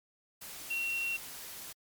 sine tone in noise, 2734 Hz, F7, 37 cents flat, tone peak -31 dBFS, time 0.7-1.17 s, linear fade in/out 10 ms, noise white, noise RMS -45 dBFS, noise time 0.41-1.73 s, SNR +11 dB, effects MP3 96 kbps

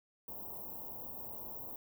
white band-stop noise, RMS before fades -45 dBFS, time 0.28-1.76 s, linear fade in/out 2 ms, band 1000 to 14000 Hz, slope 48 dB/octave, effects none

